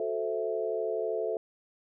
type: chord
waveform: sine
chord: F# half-diminished seventh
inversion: none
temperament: equal with one note detuned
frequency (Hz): 367.7 / 440 / 523.3 / 659.3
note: F#4 / A4 / C5 / E5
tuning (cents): -11 / 0 / 0 / 0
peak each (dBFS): -37 / -31 / -37 / -34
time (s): 0-1.37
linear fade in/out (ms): 2
effects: none